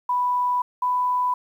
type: tone pair in turn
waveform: sine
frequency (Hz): 987.8 / 994.1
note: B5 / B5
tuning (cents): 0 / +11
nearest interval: unison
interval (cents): 11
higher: second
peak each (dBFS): -19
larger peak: neither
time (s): 0.09-0.62 / 0.82-1.34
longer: first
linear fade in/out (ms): 5
effects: 9-bit